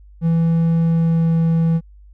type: tone with pitch glide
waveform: triangle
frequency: 165.5 to 164.45 Hz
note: E3 to E3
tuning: +7 to -4 cents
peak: -11 dBFS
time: 0.21-1.81 s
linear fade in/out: 50 ms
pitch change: -11 cents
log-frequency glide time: 0.8-1.36 s
effects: added 50 Hz sine -41 dBFS peak until 2.13 s